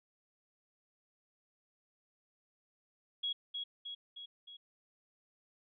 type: tone with echo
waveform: sine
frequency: 3322 Hz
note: G#7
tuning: in tune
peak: -33 dBFS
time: 3.23-3.33 s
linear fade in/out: 10 ms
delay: 310 ms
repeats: 4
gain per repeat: -4 dB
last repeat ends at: 4.57 s
effects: none